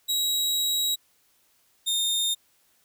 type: tone pair in turn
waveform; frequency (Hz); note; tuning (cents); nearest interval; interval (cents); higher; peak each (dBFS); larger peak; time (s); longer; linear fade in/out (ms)
sawtooth; 3846 / 3654; B7 / A#7; -47 / -35; minor second; 88; first; -20; neither; 0.08-0.96 / 1.86-2.35; first; 20
effects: white hiss -65 dBFS RMS until 2.84 s